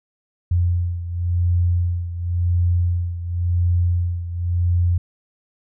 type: beating tone pair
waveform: sine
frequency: 87.31 / 88.24 Hz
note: F2 / F2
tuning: 0 / +18 cents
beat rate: 0.93 Hz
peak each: -18 / -23 dBFS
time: 0.51-4.98 s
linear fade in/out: 5 ms
effects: none